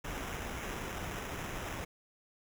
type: noise with sample-and-hold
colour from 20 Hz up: pink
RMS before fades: -40 dBFS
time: 0.04-1.85 s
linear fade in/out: 10 ms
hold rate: 4410 Hz
effects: none